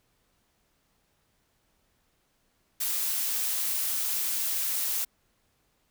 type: noise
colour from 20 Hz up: blue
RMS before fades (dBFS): -29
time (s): 2.8-5.05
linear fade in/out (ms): 10
effects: pink hiss -71 dBFS RMS until 5.9 s